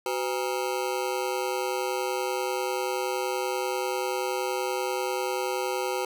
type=ring-modulated tone; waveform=25% pulse; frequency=440 Hz; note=A4; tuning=in tune; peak=-20 dBFS; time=0.06-6.05 s; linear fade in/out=2 ms; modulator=65.2 Hz; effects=none